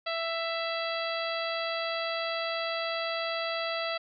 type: harmonic tone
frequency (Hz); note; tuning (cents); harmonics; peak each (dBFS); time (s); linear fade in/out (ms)
663; E5; +10; 1 / 2 / 3 / 4 / 5 / 6 / 7; -33 / -36 / -38 / -39 / -40 / -41 / -41; 0.06-3.98; 10
effects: none